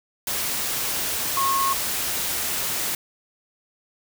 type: tone in noise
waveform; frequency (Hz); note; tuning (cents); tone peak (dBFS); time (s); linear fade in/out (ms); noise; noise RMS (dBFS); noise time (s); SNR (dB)
sine; 1087; C#6; -34; -20; 1.37-1.73; 2; white; -26; 0.27-2.95; +3
effects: none